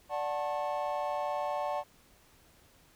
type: chord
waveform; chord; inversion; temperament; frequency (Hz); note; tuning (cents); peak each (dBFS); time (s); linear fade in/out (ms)
triangle; D major seventh; none; equal with one note detuned; 587.3 / 740 / 880 / 1084; D5 / F#5 / A5 / C#6; 0 / 0 / 0 / -39; -33 / -34 / -35 / -38; 0.09-1.84; 50
effects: pink hiss -62 dBFS RMS until 2.95 s